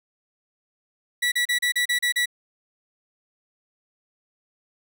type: tone bursts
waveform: 30% pulse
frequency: 1949 Hz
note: B6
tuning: 23 cents flat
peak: -17 dBFS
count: 8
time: 1.22-2.258 s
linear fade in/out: 10 ms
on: 100 ms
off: 34 ms
effects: none